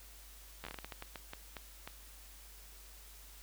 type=slowing click train; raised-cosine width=0.3 ms; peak=-27 dBFS; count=14; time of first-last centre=0.64-1.875 s; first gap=11 ms; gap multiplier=1.32; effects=added 50 Hz sine -55 dBFS peak until 3.42 s + white hiss -57 dBFS RMS until 3.42 s